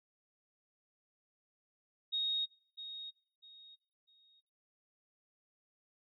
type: tone with echo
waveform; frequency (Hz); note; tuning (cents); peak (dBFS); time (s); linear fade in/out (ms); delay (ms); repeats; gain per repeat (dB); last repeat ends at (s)
sine; 3742; A#7; +6; -32; 2.12-2.46; 20; 650; 3; -11; 4.41
effects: noise-tail reverb RT60 0.7 s tail -24 dB re dry